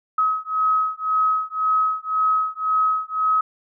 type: beating tone pair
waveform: sine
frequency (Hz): 1274 / 1275.9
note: D#6 / D#6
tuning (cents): +41 / +43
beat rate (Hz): 1.9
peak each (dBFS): -21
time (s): 0.18-3.41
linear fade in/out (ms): 5
effects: none